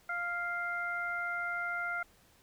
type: harmonic tone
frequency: 698.5 Hz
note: F5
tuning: in tune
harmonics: 1 / 2 / 3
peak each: -41 / -34 / -40 dBFS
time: 0.09-2.03 s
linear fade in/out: 5 ms
effects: pink hiss -64 dBFS RMS until 2.42 s